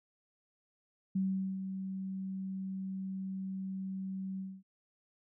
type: tone with ADSR envelope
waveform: sine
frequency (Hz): 190.8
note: G3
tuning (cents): -47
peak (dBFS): -28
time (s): 1.15-4.63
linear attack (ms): 9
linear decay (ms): 420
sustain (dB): -8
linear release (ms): 240
effects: none